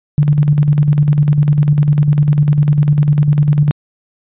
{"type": "tone with tremolo", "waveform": "sine", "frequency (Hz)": 147.1, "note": "D3", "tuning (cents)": 3, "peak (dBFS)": -6, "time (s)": [0.18, 3.71], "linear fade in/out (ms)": 0, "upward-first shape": "square", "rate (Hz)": 10, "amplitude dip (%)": 50, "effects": ["resampled to 8000 Hz"]}